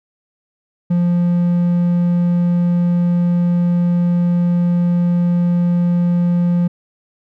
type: tone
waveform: triangle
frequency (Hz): 174.61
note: F3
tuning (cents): 0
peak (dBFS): -10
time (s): 0.9-6.68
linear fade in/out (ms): 10
effects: none